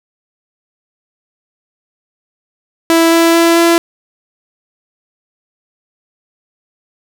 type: tone with pitch steps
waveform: sawtooth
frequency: 330.6 / 332.9 / 335.2 / 337.5 Hz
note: E4 / E4 / E4 / E4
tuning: +5 / +17 / +29 / +41 cents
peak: -3 dBFS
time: 2.9-3.78 s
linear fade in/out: 0 ms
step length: 220 ms
effects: none